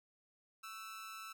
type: tone with amplitude modulation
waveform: sawtooth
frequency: 1318.5 Hz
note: E6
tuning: in tune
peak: -40 dBFS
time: 0.63-1.33 s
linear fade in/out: 10 ms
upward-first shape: sine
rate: 208 Hz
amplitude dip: 65%
effects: none